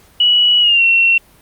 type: tone with pitch glide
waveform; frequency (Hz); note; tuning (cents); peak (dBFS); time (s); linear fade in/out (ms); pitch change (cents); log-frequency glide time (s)
sine; 2933 to 2721; F#7 to F7; -16 to -46; -8; 0.2-1.18; 5; -130; 0.6-0.83
effects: pink hiss -48 dBFS RMS until 1.41 s + Opus 48 kbps